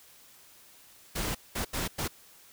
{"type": "noise bursts at uneven times", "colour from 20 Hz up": "pink", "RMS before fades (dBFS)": -32, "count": 4, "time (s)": [[1.15, 1.35], [1.55, 1.65], [1.73, 1.88], [1.98, 2.08]], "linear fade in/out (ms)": 10, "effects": ["white hiss -56 dBFS RMS until 2.52 s"]}